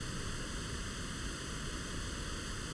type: noise with comb filter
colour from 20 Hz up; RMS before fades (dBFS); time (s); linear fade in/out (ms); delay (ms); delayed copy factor
pink; -40; 0-2.73; 10; 0.64; +0.9
effects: resampled to 22050 Hz